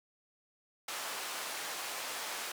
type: band-pass noise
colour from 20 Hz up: pink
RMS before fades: -40 dBFS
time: 0.88-2.52 s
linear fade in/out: 5 ms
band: 690 to 13000 Hz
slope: 12 dB/octave
effects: none

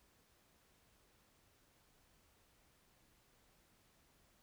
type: silence
effects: pink hiss -72 dBFS RMS until 4.42 s

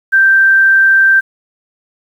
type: tone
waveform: sine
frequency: 1568 Hz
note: G6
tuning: in tune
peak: -5 dBFS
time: 0.12-1.21 s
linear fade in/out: 20 ms
effects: 7-bit

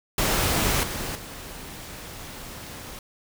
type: noise with level steps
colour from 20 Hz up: pink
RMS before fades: -23 / -31 / -39 dBFS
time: 0.18-2.99 s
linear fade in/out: 2 ms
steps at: 0.83 / 1.15 s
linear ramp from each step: 5 ms
effects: none

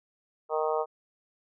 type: harmonic tone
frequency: 155.56 Hz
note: D#3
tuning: in tune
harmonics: 3 / 4 / 5 / 6 / 7 / 8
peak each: -29 / -31 / -33 / -35 / -36 / -37 dBFS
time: 0.49-0.86 s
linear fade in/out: 50 ms
effects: none

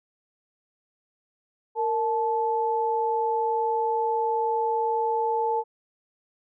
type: tone pair together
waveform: sine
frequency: 461.1 / 870.4 Hz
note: A#4 / A5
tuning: -19 / -19 cents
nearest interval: major seventh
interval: 1100 cents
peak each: -26 / -24 dBFS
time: 1.75-5.64 s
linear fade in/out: 50 ms
effects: none

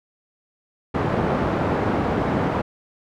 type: band-pass noise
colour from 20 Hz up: pink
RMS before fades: -22 dBFS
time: 0.94-2.62 s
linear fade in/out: 10 ms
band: 110 to 1100 Hz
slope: 12 dB/octave
effects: none

